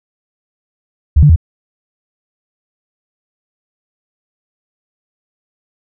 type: tone with pitch steps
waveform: sine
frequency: 73.9 / 147.5 / 81.5 Hz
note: D2 / D3 / E2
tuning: +11 / +8 / -19 cents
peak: -3 dBFS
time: 1.16-1.361 s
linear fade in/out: 10 ms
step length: 67 ms
effects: none